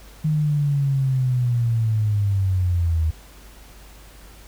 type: linear sweep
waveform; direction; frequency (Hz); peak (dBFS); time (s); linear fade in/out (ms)
sine; down; 155.56 to 77.78; -17; 0.24-3.11; 10
effects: added 50 Hz sine -44 dBFS peak until 4.47 s + pink hiss -48 dBFS RMS until 4.47 s